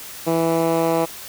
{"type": "tone with band-pass filter sweep", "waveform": "10% pulse", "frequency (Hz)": 164.81, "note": "E3", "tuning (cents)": 0, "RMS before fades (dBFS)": -19, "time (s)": [0.26, 1.06], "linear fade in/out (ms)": 20, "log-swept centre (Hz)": [370, 560], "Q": 0.78, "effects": ["white hiss -36 dBFS RMS until 1.28 s"]}